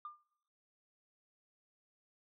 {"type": "tone with exponential decay", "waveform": "sine", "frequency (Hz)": 1200, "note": "D6", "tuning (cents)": 37, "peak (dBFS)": -39, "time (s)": [0.05, 0.23], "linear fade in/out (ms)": 2, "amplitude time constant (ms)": 38, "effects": ["noise-tail reverb RT60 0.9 s tail -25 dB re dry", "tanh soft clip ceiling -37 dBFS"]}